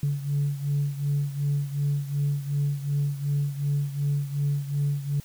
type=beating tone pair; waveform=sine; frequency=142.1 / 144.8 Hz; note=C#3 / D3; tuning=+43 / -24 cents; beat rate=2.7 Hz; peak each=-24 / -28 dBFS; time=0.03-5.2 s; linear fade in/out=2 ms; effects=tanh soft clip ceiling -18 dBFS + white hiss -51 dBFS RMS until 5.24 s